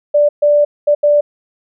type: tone bursts at uneven times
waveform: sine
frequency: 587.3 Hz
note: D5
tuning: in tune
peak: -7 dBFS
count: 4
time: 0.14-0.29 / 0.42-0.65 / 0.87-0.95 / 1.03-1.21 s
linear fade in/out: 10 ms
effects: none